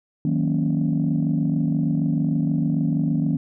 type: chord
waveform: sine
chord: D# minor seventh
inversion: none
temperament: equal with one note detuned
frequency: 158.47 / 185 / 233.1 / 277.2 Hz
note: D#3 / F#3 / A#3 / C#4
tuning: +32 / 0 / 0 / 0 cents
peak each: -21 / -26 / -24 / -24 dBFS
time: 0.25-3.37 s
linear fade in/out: 2 ms
effects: tanh soft clip ceiling -12 dBFS